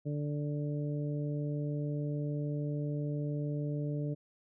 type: harmonic tone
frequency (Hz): 146.83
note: D3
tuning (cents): 0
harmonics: 1 / 2 / 3 / 4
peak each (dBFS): -33 / -39 / -43 / -45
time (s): 0.05-4.15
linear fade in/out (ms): 20
effects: none

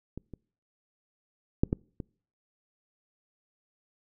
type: clicks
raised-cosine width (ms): 3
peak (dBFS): -25 / -29 / -9 / -13 / -23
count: 5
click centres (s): 0.176 / 0.337 / 1.635 / 1.729 / 2.002
effects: noise-tail reverb RT60 0.5 s tail -26 dB re dry

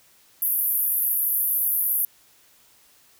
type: band-pass noise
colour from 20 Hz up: pink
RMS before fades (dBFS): -23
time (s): 0.42-2.05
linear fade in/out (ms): 2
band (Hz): 11000 to 15000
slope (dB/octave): 96
effects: white hiss -57 dBFS RMS until 3.19 s

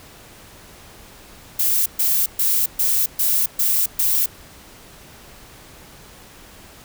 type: noise bursts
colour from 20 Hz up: violet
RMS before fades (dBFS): -18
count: 7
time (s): 1.59-4.26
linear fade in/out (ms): 5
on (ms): 270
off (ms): 130
effects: pink hiss -44 dBFS RMS until 6.84 s

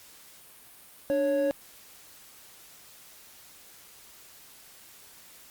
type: tone pair together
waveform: triangle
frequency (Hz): 293.7 / 554.4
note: D4 / C#5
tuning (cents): 0 / 0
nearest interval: major seventh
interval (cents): 1100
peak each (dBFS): -28 / -22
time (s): 1.1-1.51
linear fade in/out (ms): 0
effects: white hiss -52 dBFS RMS until 5.5 s + Opus 48 kbps

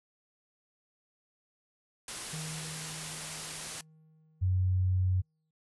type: low-pass noise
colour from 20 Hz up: white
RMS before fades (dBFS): -42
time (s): 2.08-3.81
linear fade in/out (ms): 2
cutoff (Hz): 11000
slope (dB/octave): 96
type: tone with exponential decay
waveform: triangle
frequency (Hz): 157.3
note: D#3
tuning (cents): +19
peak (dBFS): -35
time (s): 2.33-5.51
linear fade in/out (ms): 5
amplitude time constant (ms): 690
type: tone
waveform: sine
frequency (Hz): 92.5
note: F#2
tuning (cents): 0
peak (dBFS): -25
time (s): 4.41-5.22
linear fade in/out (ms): 20
effects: noise-tail reverb RT60 0.1 s tail -23 dB re dry

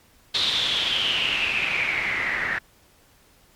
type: noise with low-pass filter sweep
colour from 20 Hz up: white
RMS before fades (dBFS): -24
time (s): 0.34-2.59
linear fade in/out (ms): 10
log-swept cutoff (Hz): 3900 to 1800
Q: 7.7
effects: pink hiss -57 dBFS RMS until 3.55 s + MP3 96 kbps

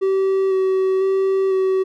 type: tone with vibrato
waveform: triangle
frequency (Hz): 382.1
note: G4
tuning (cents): -44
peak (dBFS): -13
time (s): 0.01-1.84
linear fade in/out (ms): 20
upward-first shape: square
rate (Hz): 1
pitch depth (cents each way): 13
effects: none

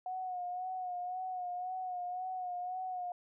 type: tone with vibrato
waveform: sine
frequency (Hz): 730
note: F#5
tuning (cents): -24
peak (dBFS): -36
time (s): 0.06-3.12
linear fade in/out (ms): 2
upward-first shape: sine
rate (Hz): 1.9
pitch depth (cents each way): 41
effects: none

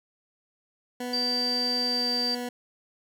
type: tone with pitch glide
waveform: 20% pulse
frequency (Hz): 246.9 to 244.8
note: B3 to B3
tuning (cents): 0 to -15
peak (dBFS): -26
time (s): 1-2.49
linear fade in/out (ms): 5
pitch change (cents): -15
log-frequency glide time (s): 1.83-2.1
type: tone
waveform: sine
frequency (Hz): 4670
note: D8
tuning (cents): -11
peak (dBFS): -25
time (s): 1.13-2.35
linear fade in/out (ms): 5
effects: none

